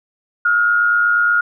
sine tone pair together, 1315.7 / 1424 Hz, E6 / F6, -4 / +33 cents, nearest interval minor second, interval 137 cents, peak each -22 / -12 dBFS, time 0.45-1.41 s, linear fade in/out 5 ms, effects none

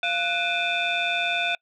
sine tone cluster, 694 / 1482 / 2406 / 2574 / 3555 Hz, F5 / F#6 / D7 / E7 / A7, -11 / +2 / +41 / -42 / +17 cents, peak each -28 dBFS, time 0.03-1.55 s, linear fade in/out 2 ms, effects noise-tail reverb RT60 0.1 s tail -26 dB re dry + tanh soft clip ceiling -15 dBFS

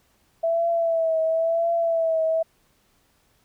sine tone with vibrato, 659.3 Hz, E5, in tune, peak -19 dBFS, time 0.43-2.43 s, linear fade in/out 10 ms, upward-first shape triangle, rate 0.97 Hz, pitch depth 51 cents each way, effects pink hiss -64 dBFS RMS until 3.44 s

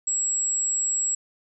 sine tone, 7700 Hz, B8, 45 cents flat, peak -22 dBFS, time 0.07-1.15 s, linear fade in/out 5 ms, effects none

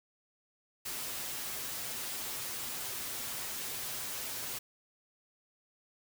white noise with comb filter, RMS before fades -39 dBFS, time 0.85-4.59 s, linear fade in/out 10 ms, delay 7.9 ms, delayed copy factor +0.55, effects none

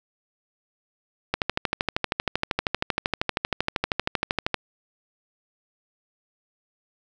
click train, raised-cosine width 0.3 ms, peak -6 dBFS, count 42, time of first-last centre 1.34-4.543 s, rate 12.8 Hz, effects none

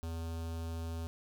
square tone with notch filter, 82.41 Hz, E2, in tune, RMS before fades -39 dBFS, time 0.03-1.07 s, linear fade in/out 0 ms, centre 2000 Hz, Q 1.7, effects none

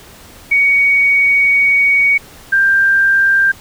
sine tone pair in turn, 2242 / 1585.3 Hz, C#7 / G6, +19 / +19 cents, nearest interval tritone, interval 600 cents, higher first, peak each -8 dBFS, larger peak neither, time 0.51-2.18 / 2.52-3.52 s, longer first, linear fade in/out 10 ms, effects pink hiss -39 dBFS RMS until 3.6 s

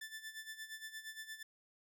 sawtooth tone with tremolo, 1760 Hz, A6, in tune, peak -40 dBFS, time 0.01-1.43 s, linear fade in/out 5 ms, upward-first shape sine, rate 8.6 Hz, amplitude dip 75%, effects none

